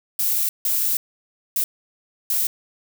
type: noise bursts at uneven times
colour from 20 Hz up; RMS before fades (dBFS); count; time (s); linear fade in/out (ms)
violet; -21; 4; 0.19-0.49 / 0.65-0.97 / 1.56-1.64 / 2.3-2.47; 2
effects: none